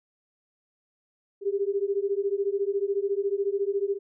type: beating tone pair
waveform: sine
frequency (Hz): 392 / 406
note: G4 / G#4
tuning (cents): 0 / -39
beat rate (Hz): 14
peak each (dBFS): -27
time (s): 1.41-3.99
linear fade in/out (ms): 50
effects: none